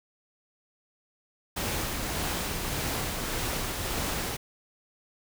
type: noise with tremolo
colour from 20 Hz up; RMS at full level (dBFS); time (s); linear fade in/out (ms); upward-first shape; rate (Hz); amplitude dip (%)
pink; -30; 1.56-4.37; 10; triangle; 1.7; 30
effects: none